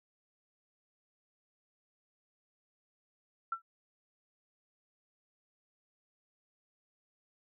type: tone with exponential decay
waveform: sine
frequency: 1347 Hz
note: E6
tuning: 37 cents sharp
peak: -28 dBFS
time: 3.52-3.62 s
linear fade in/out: 5 ms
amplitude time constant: 20 ms
effects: none